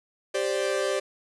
45% pulse chord, G suspended fourth, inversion none, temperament equal, 392 / 523.3 / 587.3 Hz, G4 / C5 / D5, 0 / 0 / 0 cents, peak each -29 dBFS, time 0.34-1 s, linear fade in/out 10 ms, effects resampled to 24000 Hz + 9-bit

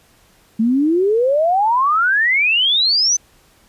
sine exponential sweep, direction up, 215.2 to 6210 Hz, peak -12 dBFS, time 0.59-3.17 s, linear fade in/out 10 ms, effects pink hiss -53 dBFS RMS until 3.68 s + resampled to 32000 Hz

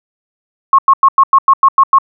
sine tone bursts, 1086 Hz, C#6, 36 cents flat, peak -3 dBFS, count 9, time 0.73-1.985 s, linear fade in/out 2 ms, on 55 ms, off 95 ms, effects none

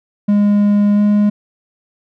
triangle tone with pitch glide, 205.3 to 207.2 Hz, G#3 to G#3, -20 to -4 cents, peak -7 dBFS, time 0.28-1.3 s, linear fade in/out 10 ms, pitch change +16 cents, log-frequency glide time 0.95-1 s, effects none

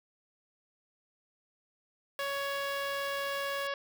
white noise, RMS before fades -48 dBFS, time 2.19-3.67 s, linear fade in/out 0 ms
harmonic tone, 558 Hz, C#5, 11 cents sharp, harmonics 1 / 2 / 3 / 4 / 5 / 6 / 7 / 8 / 9 / 10, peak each -36 / -38 / -38 / -46 / -44 / -45 / -52 / -53 / -51 / -57 dBFS, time 2.19-3.74 s, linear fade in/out 2 ms
effects none

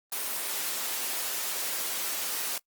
white high-pass noise, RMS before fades -32 dBFS, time 0.12-2.58 s, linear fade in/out 2 ms, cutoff 310 Hz, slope 12 dB/octave, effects noise-tail reverb RT60 0.1 s tail -24 dB re dry + Opus 24 kbps

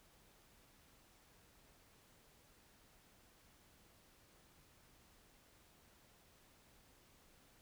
silence, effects pink hiss -68 dBFS RMS until 7.61 s

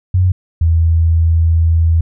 sine tone pair in turn, 91.5 / 82.23 Hz, F#2 / E2, -19 / -4 cents, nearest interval major second, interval 185 cents, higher first, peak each -8 dBFS, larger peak neither, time 0.14-0.32 / 0.61-2.01 s, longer second, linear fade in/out 5 ms, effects none

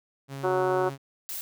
sawtooth tone, 137.3 Hz, C#3, 16 cents flat, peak -31 dBFS, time 0.28-0.98 s, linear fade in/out 50 ms
harmonic tone, 185 Hz, F#3, in tune, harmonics 2 / 3 / 4 / 5 / 6 / 7 / 8, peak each -25 / -29 / -31 / -33 / -35 / -36 / -37 dBFS, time 0.43-0.9 s, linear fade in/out 20 ms
blue noise, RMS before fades -35 dBFS, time 1.29-1.41 s, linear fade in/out 0 ms
effects none

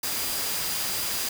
sine tone in noise, 4844 Hz, D#8, 47 cents flat, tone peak -36 dBFS, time 0.03-1.29 s, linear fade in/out 5 ms, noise white, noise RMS -29 dBFS, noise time 0.03-1.29 s, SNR -10 dB, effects none

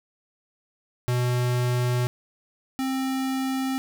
square tone pair in turn, 123.47 / 264.2 Hz, B2 / C4, 0 / +17 cents, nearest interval octave + minor second, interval 1317 cents, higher second, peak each -22 / -25 dBFS, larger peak first, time 1.08-2.07 / 2.79-3.78 s, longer neither, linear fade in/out 0 ms, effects none

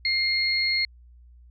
sine tone pair together, 2112 / 4300 Hz, C7 / C8, +16 / +47 cents, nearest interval octave, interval 1231 cents, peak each -24 dBFS, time 0.05-0.85 s, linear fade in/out 2 ms, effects added 60 Hz sine -48 dBFS peak until 1.5 s

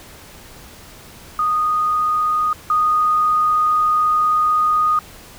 sine tone pair in turn, 1237 / 1237 Hz, D#6 / D#6, -10 / -10 cents, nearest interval unison, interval 0 cents, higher neither, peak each -15 / -13 dBFS, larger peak second, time 1.39-2.53 / 2.7-4.99 s, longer second, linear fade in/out 2 ms, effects pink hiss -41 dBFS RMS until 5.38 s

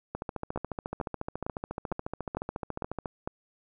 two click trains, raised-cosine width 1 ms, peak -18 / -19 dBFS, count 7 / 42, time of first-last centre 0.56-3.275 / 0.15-3.058 s, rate 2.21 / 14.1 Hz, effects none

